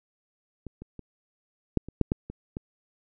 clicks, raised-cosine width 3 ms, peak -25 / -28 / -27 / -9 / -26 / -8 / -11 / -24 / -20 dBFS, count 9, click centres 0.667 / 0.82 / 0.993 / 1.773 / 1.886 / 2.013 / 2.119 / 2.3 / 2.569 s, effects none

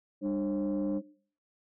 sine tone cluster, 199.8 / 299.2 / 536 Hz, G3 / D4 / C5, +33 / +32 / +42 cents, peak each -32 / -28 / -35 dBFS, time 0.21-1.02 s, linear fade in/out 50 ms, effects noise-tail reverb RT60 0.5 s tail -21 dB re dry + tanh soft clip ceiling -24 dBFS

